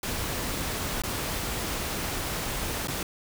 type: noise with dropouts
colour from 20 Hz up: pink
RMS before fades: -31 dBFS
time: 0.03-3.03 s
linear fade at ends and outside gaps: 2 ms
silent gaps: 1.02-1.036 / 2.873-2.882 s
effects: none